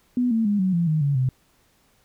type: tone with pitch steps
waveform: sine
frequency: 246.9 / 225.1 / 205.2 / 187.12 / 170.6 / 155.54 / 141.81 / 129.29 Hz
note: B3 / A3 / G#3 / F#3 / F3 / D#3 / C#3 / C3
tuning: 0 / +40 / -21 / +20 / -40 / 0 / +40 / -20 cents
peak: -18 dBFS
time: 0.17-1.29 s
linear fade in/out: 2 ms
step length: 140 ms
effects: pink hiss -62 dBFS RMS until 2.04 s